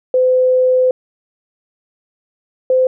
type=tone pair in turn; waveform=sine; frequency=510 / 514.7 Hz; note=C5 / C5; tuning=-44 / -29 cents; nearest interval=unison; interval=15 cents; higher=second; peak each=-9 dBFS; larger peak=neither; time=0.14-0.91 / 2.7-2.87 s; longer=first; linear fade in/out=2 ms; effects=none